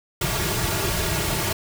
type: noise with comb filter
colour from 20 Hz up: pink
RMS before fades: -24 dBFS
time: 0.21-1.53 s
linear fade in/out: 5 ms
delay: 3.9 ms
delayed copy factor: -0.9
effects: none